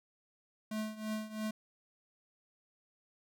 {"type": "tone with tremolo", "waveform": "square", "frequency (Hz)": 216.1, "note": "A3", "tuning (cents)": -31, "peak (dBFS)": -34, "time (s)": [0.71, 1.51], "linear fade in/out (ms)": 5, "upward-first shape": "triangle", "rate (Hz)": 3, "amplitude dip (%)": 85, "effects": []}